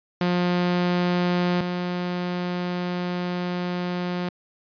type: tone pair in turn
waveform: sawtooth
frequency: 177.5 / 178.16 Hz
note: F3 / F3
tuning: +28 / +35 cents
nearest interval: unison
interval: 7 cents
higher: second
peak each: -16 / -21 dBFS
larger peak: first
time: 0.21-1.61 / 1.61-4.29 s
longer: second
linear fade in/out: 2 ms
effects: resampled to 11025 Hz